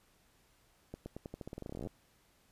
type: accelerating click train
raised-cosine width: 2 ms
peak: -29 dBFS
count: 22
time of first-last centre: 0.94-1.872 s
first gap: 120 ms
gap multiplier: 0.88
effects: pink hiss -69 dBFS RMS until 2.51 s + resampled to 32000 Hz